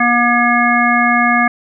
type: harmonic tone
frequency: 240.1 Hz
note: B3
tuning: 49 cents flat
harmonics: 1 / 3 / 5 / 7 / 9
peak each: -16 / -16 / -16 / -16 / -16 dBFS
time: 0-1.48 s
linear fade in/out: 5 ms
effects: none